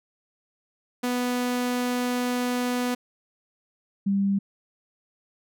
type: tone pair in turn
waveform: sawtooth / sine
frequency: 246.9 / 197.8 Hz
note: B3 / G3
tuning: 0 / +16 cents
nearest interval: major third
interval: 384 cents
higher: first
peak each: -20 dBFS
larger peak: neither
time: 1.03-2.95 / 4.06-4.39 s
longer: first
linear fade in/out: 10 ms
effects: none